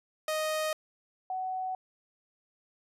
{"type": "tone pair in turn", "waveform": ["sawtooth", "sine"], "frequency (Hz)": [622.3, 748.2], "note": ["D#5", "F#5"], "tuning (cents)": [0, 19], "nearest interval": "minor third", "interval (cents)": 319, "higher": "second", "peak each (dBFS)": [-25, -31], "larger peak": "first", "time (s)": [[0.28, 0.73], [1.3, 1.75]], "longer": "neither", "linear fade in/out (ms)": 2, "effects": ["resampled to 32000 Hz"]}